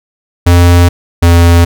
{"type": "tone pair in turn", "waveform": "square", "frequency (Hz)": [87.31, 85.51], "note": ["F2", "F2"], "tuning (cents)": [0, -36], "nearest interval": "unison", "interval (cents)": 36, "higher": "first", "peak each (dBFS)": -3, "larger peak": "neither", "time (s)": [[0.46, 0.89], [1.22, 1.65]], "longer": "neither", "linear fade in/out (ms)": 10, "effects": []}